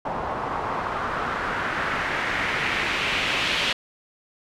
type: noise with low-pass filter sweep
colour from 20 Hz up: white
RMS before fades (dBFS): -26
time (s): 0.05-3.73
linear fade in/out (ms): 5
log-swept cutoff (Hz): 870 to 3100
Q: 2
effects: none